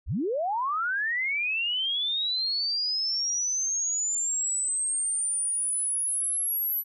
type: linear sweep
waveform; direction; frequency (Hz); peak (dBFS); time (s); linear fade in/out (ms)
sine; up; 30.87 to 11870; -25; 0.06-6.84; 50
effects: none